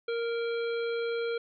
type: harmonic tone with a mistuned harmonic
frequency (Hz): 465.6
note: A#4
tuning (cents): -2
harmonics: 1 / 3 / 5 / 7 / 9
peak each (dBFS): -29 / -39 / -43 / -46 / -48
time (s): 0.08-1.38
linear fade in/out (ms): 5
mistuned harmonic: 9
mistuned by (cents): -48
effects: none